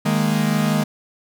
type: chord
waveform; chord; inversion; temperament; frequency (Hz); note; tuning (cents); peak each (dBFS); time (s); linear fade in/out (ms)
45% pulse; D# suspended fourth; none; equal; 155.56 / 207.7 / 233.1; D#3 / G#3 / A#3; 0 / 0 / 0; -21 / -20 / -23; 0.05-0.84; 10
effects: none